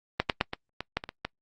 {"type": "clicks", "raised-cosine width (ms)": 0.3, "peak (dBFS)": [-6, -6, -7, -15, -16, -10, -20, -20, -14], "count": 9, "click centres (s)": [0.2, 0.298, 0.411, 0.534, 0.806, 0.97, 1.039, 1.091, 1.25], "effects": ["noise-tail reverb RT60 0.1 s tail -26 dB re dry", "Opus 24 kbps"]}